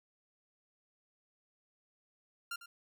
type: tone with echo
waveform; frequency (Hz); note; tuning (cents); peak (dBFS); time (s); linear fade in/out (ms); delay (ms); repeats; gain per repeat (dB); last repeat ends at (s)
sawtooth; 1390; F6; -9; -34; 2.51-2.56; 5; 100; 1; -13; 2.66
effects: none